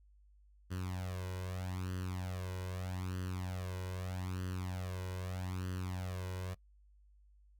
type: tone with flanger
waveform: sawtooth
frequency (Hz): 92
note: F#2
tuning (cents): -9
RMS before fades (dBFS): -40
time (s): 0.7-6.55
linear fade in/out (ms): 20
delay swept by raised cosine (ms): 0.65 to 2.05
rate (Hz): 0.8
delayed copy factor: +0.75
effects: noise-tail reverb RT60 0.1 s tail -23 dB re dry + added 50 Hz sine -61 dBFS peak until 7.59 s